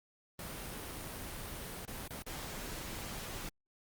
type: noise with dropouts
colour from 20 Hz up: pink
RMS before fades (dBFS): -43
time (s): 0.39-3.49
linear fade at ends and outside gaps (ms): 2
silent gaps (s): 1.852-1.878 / 2.078-2.106 / 2.223-2.264
effects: Opus 32 kbps